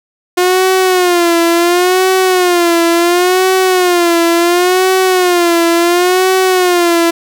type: tone with vibrato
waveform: sawtooth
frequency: 356 Hz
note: F4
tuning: 33 cents sharp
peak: -4 dBFS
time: 0.37-7.11 s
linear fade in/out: 10 ms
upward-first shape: sine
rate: 0.71 Hz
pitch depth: 96 cents each way
effects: none